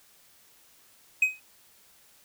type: tone with exponential decay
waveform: triangle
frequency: 2523 Hz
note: D#7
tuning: 23 cents sharp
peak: -14 dBFS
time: 1.22-1.4 s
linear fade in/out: 5 ms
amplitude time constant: 37 ms
effects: white hiss -59 dBFS RMS until 2.24 s